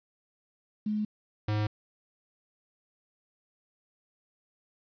sine / square tone pair in turn, 211.9 / 105.95 Hz, G#3 / G#2, +35 / +35 cents, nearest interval octave, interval 1200 cents, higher first, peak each -27 dBFS, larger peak neither, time 0.86-1.05 / 1.48-1.67 s, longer neither, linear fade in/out 5 ms, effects resampled to 11025 Hz + 10-bit

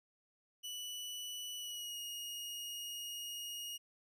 sawtooth tone with pitch glide, 2960 to 2871 Hz, F#7 to F7, 0 to +47 cents, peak -39 dBFS, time 0.63-3.78 s, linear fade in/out 20 ms, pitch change -53 cents, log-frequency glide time 1.57-1.98 s, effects none

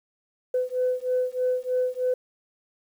sine beating tone pair, 503 / 506.2 Hz, B4 / B4, +32 / +43 cents, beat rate 3.2 Hz, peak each -25 dBFS, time 0.54-2.14 s, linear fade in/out 5 ms, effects tanh soft clip ceiling -16 dBFS + 9-bit

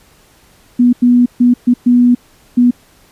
sine tone bursts at uneven times, 244.2 Hz, B3, 19 cents flat, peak -5 dBFS, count 6, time 0.79-0.93 / 1.02-1.26 / 1.4-1.54 / 1.67-1.74 / 1.86-2.15 / 2.57-2.71 s, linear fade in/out 10 ms, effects pink hiss -48 dBFS RMS until 3.11 s + resampled to 32000 Hz

